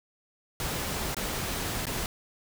pink noise with dropouts, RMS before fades -32 dBFS, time 0.6-2.06 s, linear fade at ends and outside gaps 1 ms, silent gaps 1.146-1.167 / 1.855-1.868 s, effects none

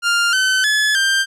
sawtooth tone with pitch steps, 1400 / 1525 / 1713 / 1575 Hz, F6 / G6 / A6 / G6, +4 / -48 / -47 / +8 cents, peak -10 dBFS, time 0.02-1.26 s, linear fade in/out 50 ms, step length 310 ms, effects low-pass 9000 Hz 12 dB/octave

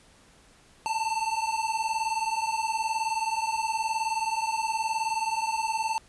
square beating tone pair, 880 / 899 Hz, A5 / A5, 0 / +37 cents, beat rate 19 Hz, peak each -30 dBFS, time 0.86-5.98 s, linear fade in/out 0 ms, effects pink hiss -57 dBFS RMS until 6.08 s + resampled to 24000 Hz

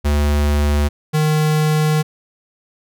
square tone pair in turn, 73.3 / 153.84 Hz, D2 / D#3, -3 / -19 cents, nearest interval octave + minor second, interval 1284 cents, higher second, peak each -14 dBFS, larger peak neither, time 0.04-0.89 / 1.13-2.03 s, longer second, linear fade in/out 20 ms, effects none

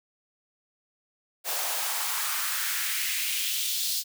white noise with high-pass filter sweep, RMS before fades -29 dBFS, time 1.44-4.04 s, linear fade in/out 50 ms, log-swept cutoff 590 to 4400 Hz, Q 2.1, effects none

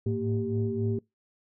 sine tone cluster, 105.9 / 109.6 / 229.4 / 391.7 Hz, G#2 / A2 / A#3 / G4, +34 / -6 / -28 / -1 cents, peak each -31 dBFS, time 0.06-0.99 s, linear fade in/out 5 ms, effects noise-tail reverb RT60 0.2 s tail -25 dB re dry + tanh soft clip ceiling -16 dBFS

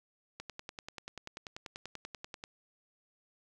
click train, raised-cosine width 0.2 ms, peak -25 dBFS, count 22, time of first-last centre 0.4-2.439 s, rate 10.3 Hz, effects none

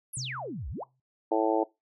sine exponential two-way sweep, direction down then up, 11840 to 54.3 to 1167 Hz, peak -34 dBFS, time 0.13-0.84 s, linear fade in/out 10 ms, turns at 0.69 s
sine tone with exponential decay, 130 Hz, C3, 11 cents flat, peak -33 dBFS, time 0.17-1 s, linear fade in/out 2 ms, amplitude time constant 180 ms
harmonic tone, 110 Hz, A2, in tune, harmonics 3 / 4 / 5 / 6 / 7 / 8, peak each -28 / -29 / -30 / -31 / -31 / -32 dBFS, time 1.31-1.64 s, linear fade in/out 10 ms
effects noise-tail reverb RT60 0.2 s tail -21 dB re dry

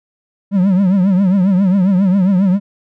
triangle tone with vibrato, 190 Hz, F#3, 46 cents sharp, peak -7 dBFS, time 0.51-2.6 s, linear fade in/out 50 ms, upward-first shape triangle, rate 7.4 Hz, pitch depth 140 cents each way, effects none

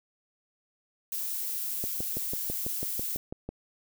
violet noise, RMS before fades -33 dBFS, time 1.12-3.17 s, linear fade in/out 2 ms
click train, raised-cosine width 2 ms, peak -22 dBFS, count 11, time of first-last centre 1.84-3.49 s, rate 6.06 Hz
effects none

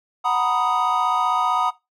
triangle chord, B major seventh, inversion second, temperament equal, 740 / 932.3 / 987.8 / 1244.5 Hz, F#5 / A#5 / B5 / D#6, 0 / 0 / 0 / 0 cents, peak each -22 / -23 / -23 / -20 dBFS, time 0.24-1.71 s, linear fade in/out 20 ms, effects noise-tail reverb RT60 0.2 s tail -18 dB re dry

